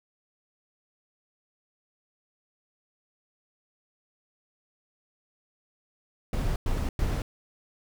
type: noise bursts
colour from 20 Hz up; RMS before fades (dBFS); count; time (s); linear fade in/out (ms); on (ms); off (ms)
brown; -27; 3; 6.33-7.22; 2; 230; 100
effects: none